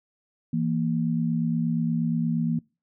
sine tone pair together, 164.81 / 233.3 Hz, E3 / A#3, 0 / +2 cents, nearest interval tritone, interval 602 cents, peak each -25 dBFS, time 0.53-2.59 s, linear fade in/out 5 ms, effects noise-tail reverb RT60 0.3 s tail -24 dB re dry

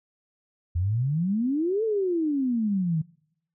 sine exponential two-way sweep, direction up then down, 82.41 to 454.9 to 152.6 Hz, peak -22 dBFS, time 0.75-3.02 s, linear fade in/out 10 ms, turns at 1.84 s, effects noise-tail reverb RT60 0.7 s tail -23 dB re dry

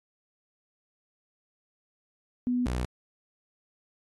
sine / sawtooth tone pair in turn, 246.9 / 61.73 Hz, B3 / B1, 0 / 0 cents, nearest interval 2 octaves, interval 2400 cents, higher first, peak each -24 dBFS, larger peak neither, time 2.47-2.66 / 2.66-2.85 s, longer neither, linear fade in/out 0 ms, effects AAC 32 kbps

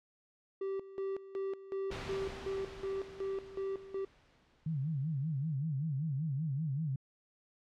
triangle tone with tremolo, 388.5 Hz, G4, 16 cents flat, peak -32 dBFS, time 0.61-4.05 s, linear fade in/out 5 ms, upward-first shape square, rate 2.7 Hz, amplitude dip 80%
pink noise with exponential decay, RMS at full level -40 dBFS, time 1.91-5.55 s, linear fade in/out 5 ms, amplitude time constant 790 ms
sine tone with vibrato, 146.83 Hz, D3, in tune, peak -32 dBFS, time 4.66-6.96 s, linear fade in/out 5 ms, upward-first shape sine, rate 5.2 Hz, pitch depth 190 cents each way
effects low-pass 4000 Hz 12 dB/octave

